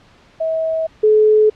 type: tone pair in turn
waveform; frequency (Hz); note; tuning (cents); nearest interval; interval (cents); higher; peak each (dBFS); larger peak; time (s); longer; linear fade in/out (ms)
sine; 644 / 429; E5 / A4; -41 / -44; perfect fifth; 703; first; -16 / -8; second; 0.4-0.87 / 1.03-1.5; neither; 10
effects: pink hiss -49 dBFS RMS until 1.55 s + low-pass 4000 Hz 12 dB/octave